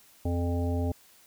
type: harmonic tone with a mistuned harmonic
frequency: 86.4 Hz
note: F2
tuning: 18 cents flat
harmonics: 1 / 3 / 5 / 7 / 9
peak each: -27 / -32 / -37 / -38 / -41 dBFS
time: 0.25-0.92 s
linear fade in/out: 5 ms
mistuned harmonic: 9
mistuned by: +35 cents
effects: white hiss -58 dBFS RMS until 1.26 s